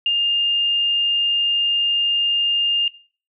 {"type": "tone", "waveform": "sine", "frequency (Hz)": 2814, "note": "F7", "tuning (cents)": 12, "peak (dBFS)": -15, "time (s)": [0.06, 2.88], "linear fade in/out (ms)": 2, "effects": ["noise-tail reverb RT60 0.4 s tail -19 dB re dry"]}